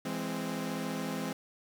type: chord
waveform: sawtooth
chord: E augmented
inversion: none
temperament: equal with one note detuned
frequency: 167.21 / 207.7 / 261.6 Hz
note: E3 / G#3 / B#3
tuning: +25 / 0 / 0 cents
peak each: -35 / -34 / -33 dBFS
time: 0.05-1.33 s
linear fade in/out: 5 ms
effects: 9-bit